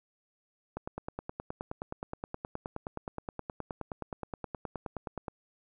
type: click train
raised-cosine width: 1 ms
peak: -22 dBFS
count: 44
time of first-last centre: 0.77-5.282 s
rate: 9.53 Hz
effects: none